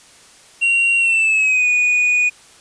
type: tone with pitch glide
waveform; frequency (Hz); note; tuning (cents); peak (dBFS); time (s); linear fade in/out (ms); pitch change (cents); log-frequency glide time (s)
triangle; 2752 to 2466; F7 to D#7; -26 to -16; -11; 0.61-2.3; 20; -190; 0.98-1.68
effects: white hiss -46 dBFS RMS until 2.6 s + resampled to 22050 Hz